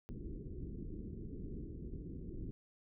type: low-pass noise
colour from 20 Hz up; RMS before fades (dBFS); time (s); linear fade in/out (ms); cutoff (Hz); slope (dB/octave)
pink; -45; 0.09-2.51; 0; 400; 48
effects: none